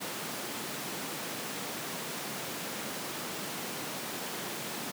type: high-pass noise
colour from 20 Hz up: pink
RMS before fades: -38 dBFS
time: 0-4.92 s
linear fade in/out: 20 ms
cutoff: 160 Hz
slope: 24 dB/octave
effects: none